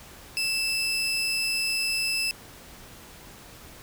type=tone pair together; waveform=40% pulse; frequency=2648 / 5080 Hz; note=E7 / D#8; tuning=+7 / +35 cents; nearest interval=major seventh; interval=1128 cents; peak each=-26 / -27 dBFS; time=0.37-2.31 s; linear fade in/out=0 ms; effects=pink hiss -47 dBFS RMS until 3.82 s